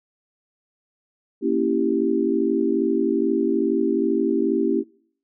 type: chord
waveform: sine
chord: A# diminished seventh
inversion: none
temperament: equal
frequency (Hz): 233.1 / 277.2 / 329.6 / 392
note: A#3 / C#4 / E4 / G4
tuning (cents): 0 / 0 / 0 / 0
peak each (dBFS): -25 / -24 / -23 / -23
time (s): 1.41-4.84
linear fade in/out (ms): 50
effects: noise-tail reverb RT60 0.6 s tail -25 dB re dry